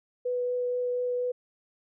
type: tone with vibrato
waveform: sine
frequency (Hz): 493.9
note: B4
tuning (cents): 0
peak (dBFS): -26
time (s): 0.25-1.32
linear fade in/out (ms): 10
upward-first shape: triangle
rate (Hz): 4.2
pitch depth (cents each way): 8
effects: none